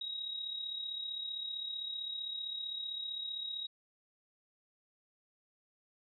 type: tone with amplitude modulation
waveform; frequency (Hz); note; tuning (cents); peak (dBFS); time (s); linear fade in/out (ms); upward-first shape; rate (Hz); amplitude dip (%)
sine; 3807; A#7; +36; -35; 0.01-3.67; 5; sine; 35.5; 55
effects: none